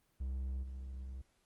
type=tone with level steps; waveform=triangle; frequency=65.41 Hz; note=C2; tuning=in tune; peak=-34 / -40 dBFS; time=0.2-1.22 s; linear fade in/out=10 ms; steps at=0.62 s; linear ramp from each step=20 ms; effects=pink hiss -75 dBFS RMS until 1.45 s + Opus 24 kbps